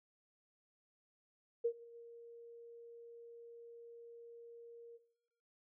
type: tone with ADSR envelope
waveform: sine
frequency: 467.8 Hz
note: A#4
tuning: 6 cents sharp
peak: -29 dBFS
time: 1.64-4.99 s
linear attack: 14 ms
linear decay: 74 ms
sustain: -22 dB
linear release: 35 ms
effects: noise-tail reverb RT60 1.0 s tail -19 dB re dry